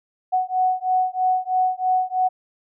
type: beating tone pair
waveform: sine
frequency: 740 / 743.1 Hz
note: F#5 / F#5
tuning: 0 / +7 cents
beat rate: 3.1 Hz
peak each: -21 dBFS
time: 0.32-2.29 s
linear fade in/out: 20 ms
effects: none